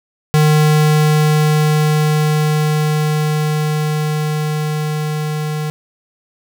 square tone with level ramp, 152.5 Hz, D#3, 34 cents flat, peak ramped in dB -9 to -19 dBFS, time 0.34-5.7 s, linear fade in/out 0 ms, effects none

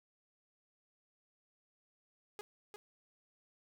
sawtooth tone with echo, 414.9 Hz, G#4, 2 cents flat, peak -39 dBFS, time 2.39-2.41 s, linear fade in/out 0 ms, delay 350 ms, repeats 1, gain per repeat -5 dB, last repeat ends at 2.76 s, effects none

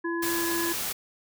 harmonic tone, 337.5 Hz, E4, 41 cents sharp, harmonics 1 / 3 / 5, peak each -28 / -35 / -34 dBFS, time 0.04-0.73 s, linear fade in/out 10 ms
white noise, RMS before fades -31 dBFS, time 0.22-0.93 s, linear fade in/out 10 ms
effects none

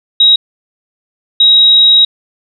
sine tone pair in turn, 3815 / 3815 Hz, A#7 / A#7, +39 / +39 cents, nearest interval unison, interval 0 cents, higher neither, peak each -3 dBFS, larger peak neither, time 0.2-0.36 / 1.4-2.05 s, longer second, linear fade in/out 5 ms, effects none

